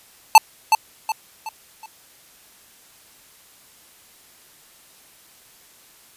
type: tone with echo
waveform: square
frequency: 880 Hz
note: A5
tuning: in tune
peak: -4 dBFS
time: 0.35-0.38 s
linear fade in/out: 2 ms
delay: 370 ms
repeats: 4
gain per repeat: -8 dB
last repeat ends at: 1.86 s
effects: white hiss -51 dBFS RMS until 6.16 s + resampled to 32000 Hz